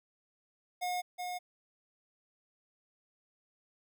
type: tone with echo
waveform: square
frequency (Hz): 720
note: F#5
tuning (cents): -47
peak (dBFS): -33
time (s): 0.81-1.02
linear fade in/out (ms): 20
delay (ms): 370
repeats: 1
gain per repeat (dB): -4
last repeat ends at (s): 1.39
effects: none